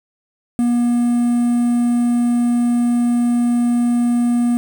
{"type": "tone with quantisation", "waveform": "triangle", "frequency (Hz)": 239.8, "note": "A#3", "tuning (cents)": 49, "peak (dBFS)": -11, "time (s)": [0.59, 4.57], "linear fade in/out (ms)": 0, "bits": 6, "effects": []}